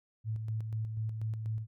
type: tone with tremolo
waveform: sine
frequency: 110 Hz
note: A2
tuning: in tune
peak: -31 dBFS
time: 0.24-1.67 s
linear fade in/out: 50 ms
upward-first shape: square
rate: 4.1 Hz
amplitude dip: 40%
effects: none